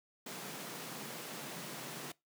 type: high-pass noise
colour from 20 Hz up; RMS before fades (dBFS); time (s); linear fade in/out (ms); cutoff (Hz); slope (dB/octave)
pink; -45; 0.26-2.12; 5; 130; 96
effects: noise-tail reverb RT60 0.2 s tail -22 dB re dry